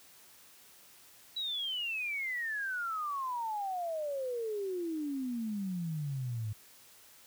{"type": "exponential sweep", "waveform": "sine", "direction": "down", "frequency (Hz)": [3951, 103.83], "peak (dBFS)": -33, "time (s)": [1.36, 6.53], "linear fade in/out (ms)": 10, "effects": ["white hiss -58 dBFS RMS until 7.26 s", "high-pass 60 Hz 12 dB/octave"]}